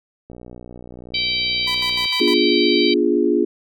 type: click train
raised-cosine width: 2 ms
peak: -24 dBFS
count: 108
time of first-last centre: 0.3-2.057 s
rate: 60.9 Hz
type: harmonic tone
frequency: 774 Hz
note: G5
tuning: 22 cents flat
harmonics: 3 / 4 / 5 / 6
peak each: -24 / -24 / -24 / -24 dBFS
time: 1.14-2.94 s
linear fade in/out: 5 ms
type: tone with tremolo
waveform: sawtooth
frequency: 995 Hz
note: B5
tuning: 13 cents sharp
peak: -22 dBFS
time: 1.67-2.34 s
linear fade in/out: 5 ms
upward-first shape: square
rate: 6.6 Hz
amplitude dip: 75%
type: chord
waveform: sine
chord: B diminished seventh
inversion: none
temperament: equal with one note detuned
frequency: 244 / 293.7 / 349.2 / 415.3 Hz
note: B3 / D4 / F4 / Ab4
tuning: -21 / 0 / 0 / 0 cents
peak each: -22 / -20 / -18 / -20 dBFS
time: 2.2-3.45 s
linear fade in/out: 10 ms
effects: none